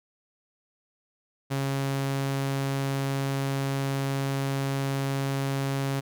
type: tone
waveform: sawtooth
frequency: 137 Hz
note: C#3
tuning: 20 cents flat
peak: -22 dBFS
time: 1.5-6.01 s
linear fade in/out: 20 ms
effects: none